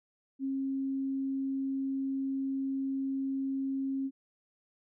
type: tone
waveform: sine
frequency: 270 Hz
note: C#4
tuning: 45 cents flat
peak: -30 dBFS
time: 0.39-4.11 s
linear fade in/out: 50 ms
effects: none